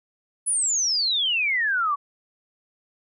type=exponential sweep; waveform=sine; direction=down; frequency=10320 to 1108.7 Hz; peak=-20 dBFS; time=0.46-1.96 s; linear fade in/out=20 ms; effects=none